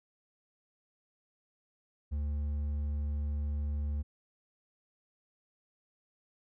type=tone with hard clipping; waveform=triangle; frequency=73.42 Hz; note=D2; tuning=in tune; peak=-32 dBFS; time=2.11-4.03 s; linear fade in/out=20 ms; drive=7 dB; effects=none